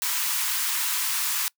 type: high-pass noise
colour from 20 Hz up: white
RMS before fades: -26 dBFS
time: 0.02-1.48 s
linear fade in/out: 0 ms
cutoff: 880 Hz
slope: 96 dB/octave
effects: noise-tail reverb RT60 0.1 s tail -24 dB re dry